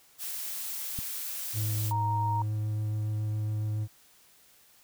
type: noise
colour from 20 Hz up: blue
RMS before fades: -36 dBFS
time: 0.18-1.93 s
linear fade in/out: 50 ms
type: click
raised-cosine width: 5 ms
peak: -24 dBFS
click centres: 0.989 s
type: tone with vibrato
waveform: triangle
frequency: 106.9 Hz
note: A2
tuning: 49 cents flat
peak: -26 dBFS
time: 1.53-3.88 s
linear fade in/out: 50 ms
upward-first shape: sine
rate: 7.2 Hz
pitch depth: 9 cents each way
type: tone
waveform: sine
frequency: 932.3 Hz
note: A#5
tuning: in tune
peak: -28 dBFS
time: 1.91-2.42 s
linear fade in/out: 2 ms
effects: white hiss -60 dBFS RMS until 4.83 s